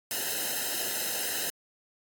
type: noise with comb filter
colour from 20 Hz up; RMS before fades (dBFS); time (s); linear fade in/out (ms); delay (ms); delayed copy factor
white; -31; 0.11-1.5; 0; 0.87; -1
effects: AAC 64 kbps